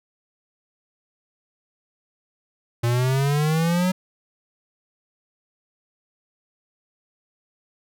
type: exponential sweep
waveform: square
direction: up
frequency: 116.54 to 187.1 Hz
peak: -19 dBFS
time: 2.83-3.92 s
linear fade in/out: 10 ms
effects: none